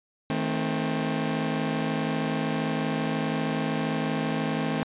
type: chord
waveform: sawtooth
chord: A diminished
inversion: second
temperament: just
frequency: 158.4 / 220 / 264 Hz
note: Eb3 / A3 / C4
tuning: +31 / 0 / +16 cents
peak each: -26 dBFS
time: 0.3-4.83 s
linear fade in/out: 0 ms
effects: resampled to 8000 Hz